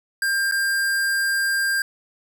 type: tone with dropouts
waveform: square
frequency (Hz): 1596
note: G6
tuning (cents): +31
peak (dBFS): -20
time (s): 0.22-1.82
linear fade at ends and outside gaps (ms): 2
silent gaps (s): 0.513-0.521
effects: none